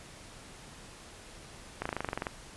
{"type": "slowing click train", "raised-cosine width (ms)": 0.5, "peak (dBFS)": -17, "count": 12, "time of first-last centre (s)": [1.82, 2.268], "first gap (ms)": 35, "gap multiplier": 1.03, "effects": ["pink hiss -50 dBFS RMS until 2.56 s", "resampled to 24000 Hz"]}